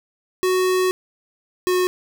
square tone pair in turn, 370 / 364.5 Hz, F#4 / F#4, 0 / -26 cents, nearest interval unison, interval 26 cents, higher first, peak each -17 dBFS, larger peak neither, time 0.43-0.91 / 1.67-1.87 s, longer first, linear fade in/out 0 ms, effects none

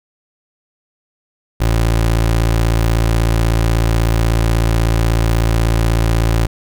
25% pulse tone, 56.3 Hz, A1, 40 cents sharp, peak -8 dBFS, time 1.6-6.47 s, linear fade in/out 10 ms, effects none

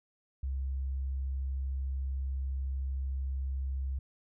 sine tone, 66.8 Hz, C2, 36 cents sharp, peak -31 dBFS, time 0.43-3.99 s, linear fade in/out 5 ms, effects none

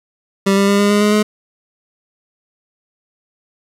25% pulse tone with pitch steps, 196 / 198.51 / 201 / 203.6 / 206.2 / 208.9 / 211.5 Hz, G3 / G3 / G3 / G#3 / G#3 / G#3 / G#3, 0 / +22 / +44 / -34 / -12 / +10 / +32 cents, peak -7 dBFS, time 0.46-1.23 s, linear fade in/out 10 ms, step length 110 ms, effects low-pass 11000 Hz 12 dB/octave + 8-bit

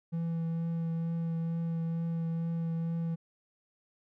triangle tone with vibrato, 165.8 Hz, E3, 10 cents sharp, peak -28 dBFS, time 0.12-3.16 s, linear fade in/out 20 ms, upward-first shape triangle, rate 2.2 Hz, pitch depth 14 cents each way, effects none

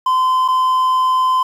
triangle tone with dropouts, 1028 Hz, C6, 31 cents flat, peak -10 dBFS, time 0.06-1.43 s, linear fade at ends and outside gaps 5 ms, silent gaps 0.48-0.484 s, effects 7-bit

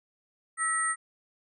sine tone cluster, 1303 / 1924 / 8700 Hz, E6 / B6 / C#9, -20 / -46 / -33 cents, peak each -30 dBFS, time 0.57-0.96 s, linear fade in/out 50 ms, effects none

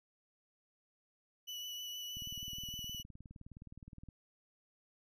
35% pulse tone with vibrato, 2959 Hz, F#7, 1 cent flat, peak -40 dBFS, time 1.47-3.03 s, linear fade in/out 20 ms, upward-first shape triangle, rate 6.4 Hz, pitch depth 18 cents each way
click train, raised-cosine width 5 ms, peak -39 dBFS, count 38, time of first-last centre 2.17-4.087 s, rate 19.3 Hz
effects none

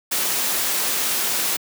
white noise, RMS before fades -22 dBFS, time 0.11-1.57 s, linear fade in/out 10 ms, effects high-pass 200 Hz 12 dB/octave

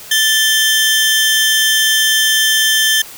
sawtooth tone pair together, 1760 / 3136 Hz, A6 / G7, 0 / 0 cents, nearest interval minor seventh, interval 1000 cents, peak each -10 dBFS, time 0.11-3.02 s, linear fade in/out 5 ms, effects white hiss -34 dBFS RMS until 3.17 s

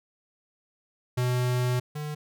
square tone pair in turn, 124.6 / 150.11 Hz, B2 / D3, +16 / +38 cents, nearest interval minor third, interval 322 cents, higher second, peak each -24 / -32 dBFS, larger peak first, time 1.17-1.8 / 1.95-2.15 s, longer first, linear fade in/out 10 ms, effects none

